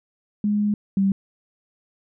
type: tone pair in turn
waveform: sine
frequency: 207.7 / 195.14 Hz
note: G#3 / G3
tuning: 0 / -8 cents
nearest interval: minor second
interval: 108 cents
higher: first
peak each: -18 / -16 dBFS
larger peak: second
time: 0.44-0.74 / 0.97-1.12 s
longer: first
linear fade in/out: 2 ms
effects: none